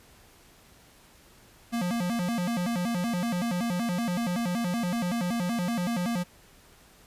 square tone with vibrato, 203.9 Hz, G#3, 32 cents flat, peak -27 dBFS, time 1.72-6.24 s, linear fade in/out 20 ms, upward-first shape square, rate 5.3 Hz, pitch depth 240 cents each way, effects pink hiss -56 dBFS RMS until 7.06 s + resampled to 32000 Hz

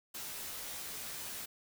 white noise with comb filter, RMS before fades -43 dBFS, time 0.14-1.46 s, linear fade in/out 10 ms, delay 15 ms, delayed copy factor -0.85, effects none

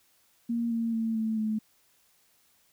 sine tone with pitch steps, 233.9 / 229.5 / 225.2 / 220.9 / 216.7 Hz, A#3 / A#3 / A3 / A3 / A3, +6 / -27 / +40 / +7 / -26 cents, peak -26 dBFS, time 0.49-1.59 s, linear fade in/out 10 ms, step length 220 ms, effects white hiss -66 dBFS RMS until 2.72 s

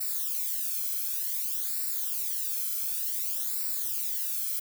violet noise with flanger, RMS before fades -31 dBFS, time 0-4.6 s, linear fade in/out 10 ms, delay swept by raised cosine 0.31 to 1.09 ms, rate 0.55 Hz, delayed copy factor -0.9, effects none

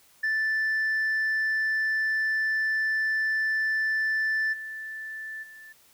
sine tone with level steps, 1760 Hz, A6, in tune, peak -21 / -34 / -44 dBFS, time 0.23-5.73 s, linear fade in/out 10 ms, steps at 4.52 / 5.42 s, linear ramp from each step 20 ms, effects tanh soft clip ceiling -22 dBFS + white hiss -59 dBFS RMS until 5.93 s

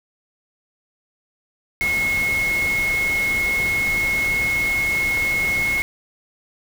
sine tone in noise, 2172 Hz, C#7, 36 cents flat, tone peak -18 dBFS, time 1.81-5.82 s, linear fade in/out 0 ms, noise pink, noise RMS -30 dBFS, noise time 1.81-5.82 s, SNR +9 dB, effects none

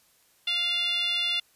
10% pulse tone with band-pass filter, 698.5 Hz, F5, in tune, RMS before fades -27 dBFS, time 0.47-1.4 s, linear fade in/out 5 ms, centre 3200 Hz, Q 7.5, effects white hiss -63 dBFS RMS until 1.55 s + resampled to 32000 Hz

